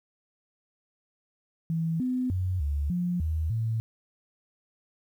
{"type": "tone with pitch steps", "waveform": "sine", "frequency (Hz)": [163.6, 253.3, 92, 72, 176.8, 79.3, 112.4], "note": ["E3", "B3", "F#2", "D2", "F3", "D#2", "A2"], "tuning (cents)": [-13, 44, -9, -34, 22, 33, 37], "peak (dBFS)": -25, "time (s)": [1.7, 3.8], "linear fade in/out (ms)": 0, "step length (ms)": 300, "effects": ["10-bit"]}